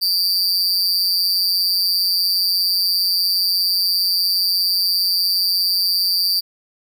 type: tone with amplitude modulation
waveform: 45% pulse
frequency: 4699 Hz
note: D8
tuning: in tune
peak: -11 dBFS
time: 0.01-6.41 s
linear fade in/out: 20 ms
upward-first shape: sine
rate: 183 Hz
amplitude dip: 90%
effects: none